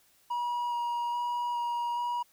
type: tone with vibrato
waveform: triangle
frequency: 958 Hz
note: A#5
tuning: 47 cents sharp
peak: -27 dBFS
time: 0.3-2.23 s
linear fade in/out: 10 ms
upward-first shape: square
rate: 1.2 Hz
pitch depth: 9 cents each way
effects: white hiss -65 dBFS RMS until 2.32 s